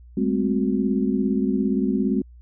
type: tone cluster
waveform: sine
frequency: 200.3 / 217.7 / 260.8 / 367 Hz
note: G3 / A3 / C4 / F#4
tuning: +38 / -18 / -5 / -14 cents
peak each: -23 / -26 / -23 / -28 dBFS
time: 0.17-2.22 s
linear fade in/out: 5 ms
effects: added 60 Hz sine -43 dBFS peak until 2.41 s